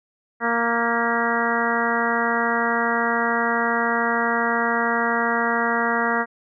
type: harmonic tone with a mistuned harmonic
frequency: 232.9 Hz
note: A#3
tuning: 1 cent flat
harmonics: 1 / 2 / 3 / 4 / 5 / 6 / 7 / 8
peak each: -27 / -27 / -27 / -27 / -27 / -27 / -27 / -27 dBFS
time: 0.4-6.26 s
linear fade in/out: 50 ms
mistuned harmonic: 8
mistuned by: +44 cents
effects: none